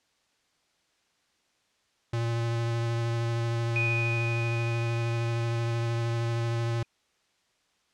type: tone with vibrato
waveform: square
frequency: 116.54 Hz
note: A#2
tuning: in tune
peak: -27 dBFS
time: 2.13-6.83 s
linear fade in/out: 5 ms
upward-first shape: sine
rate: 13 Hz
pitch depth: 13 cents each way
type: tone with exponential decay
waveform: sine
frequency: 2475 Hz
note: D#7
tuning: 10 cents flat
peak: -25 dBFS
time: 3.76-6.85 s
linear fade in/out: 0 ms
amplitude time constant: 670 ms
effects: white hiss -70 dBFS RMS until 7.93 s + low-pass 6000 Hz 12 dB/octave